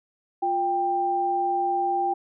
sine tone pair together, 351.8 / 789.8 Hz, F4 / G5, +13 / +13 cents, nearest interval octave + major second, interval 1400 cents, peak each -29 / -22 dBFS, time 0.42-2.14 s, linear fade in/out 10 ms, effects none

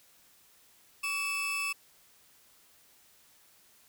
40% pulse tone pair together, 1141.7 / 2629 Hz, D6 / E7, -49 / -5 cents, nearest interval octave + major second, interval 1444 cents, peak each -38 / -30 dBFS, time 1.03-1.73 s, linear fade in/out 10 ms, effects white hiss -62 dBFS RMS until 3.88 s

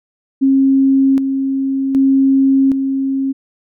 sine tone with tremolo, 270 Hz, C#4, 45 cents flat, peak -8 dBFS, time 0.41-3.33 s, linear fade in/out 20 ms, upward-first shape square, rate 0.65 Hz, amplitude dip 50%, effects none

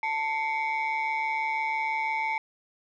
sine tone cluster, 884 / 2108 / 2254 Hz, A5 / C7 / C#7, +8 / +12 / +28 cents, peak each -27 / -32 / -30 dBFS, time 0.03-2.38 s, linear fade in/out 2 ms, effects tanh soft clip ceiling -21 dBFS

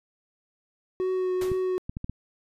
triangle tone with vibrato, 370 Hz, F#4, in tune, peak -22 dBFS, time 1-1.78 s, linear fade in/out 0 ms, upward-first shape triangle, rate 2.2 Hz, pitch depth 17 cents each way
pink noise with exponential decay, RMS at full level -35 dBFS, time 1.41-1.69 s, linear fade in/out 5 ms, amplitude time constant 60 ms
clicks, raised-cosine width 5 ms, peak -20 dBFS, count 5, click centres 1.517 / 1.895 / 1.969 / 2.044 / 2.096 s
effects resampled to 32000 Hz

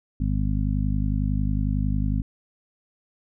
harmonic tone, 51 Hz, G#1, 31 cents flat, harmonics 1 / 2 / 3 / 4 / 5, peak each -24 / -27 / -29 / -30 / -31 dBFS, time 0.2-2.22 s, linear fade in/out 5 ms, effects none

